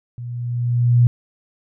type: tone with level ramp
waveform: sine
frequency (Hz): 120.8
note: B2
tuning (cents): -38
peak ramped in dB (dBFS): -28 to -8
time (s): 0.18-1.07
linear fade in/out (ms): 0
effects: none